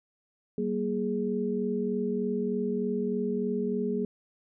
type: tone cluster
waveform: sine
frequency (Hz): 191.8 / 235.1 / 416.9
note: G3 / A#3 / G#4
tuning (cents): -37 / +15 / +7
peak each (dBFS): -32 / -31 / -30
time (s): 0.58-4.05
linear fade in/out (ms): 2
effects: none